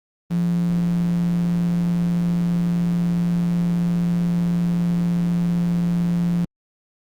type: tone with high-pass filter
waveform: square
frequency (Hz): 57.7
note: A#1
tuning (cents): -17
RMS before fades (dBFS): -20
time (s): 0.3-6.45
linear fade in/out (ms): 5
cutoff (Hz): 170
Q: 9.8
effects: Opus 24 kbps